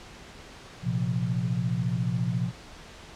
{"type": "chord", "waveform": "sine", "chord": "Bb suspended second", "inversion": "none", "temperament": "equal", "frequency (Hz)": [116.54, 130.81, 174.61], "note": ["Bb2", "C3", "F3"], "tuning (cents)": [0, 0, 0], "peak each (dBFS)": -29, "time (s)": [0.82, 2.52], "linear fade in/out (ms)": 50, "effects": ["pink hiss -46 dBFS RMS until 3.15 s", "low-pass 6000 Hz 12 dB/octave"]}